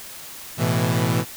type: chord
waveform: sawtooth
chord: A suspended second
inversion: none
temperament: equal with one note detuned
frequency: 110 / 124.98 / 164.81 Hz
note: A2 / B2 / E3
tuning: 0 / +21 / 0 cents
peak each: -19 dBFS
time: 0.57-1.25 s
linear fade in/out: 50 ms
effects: white hiss -38 dBFS RMS until 1.36 s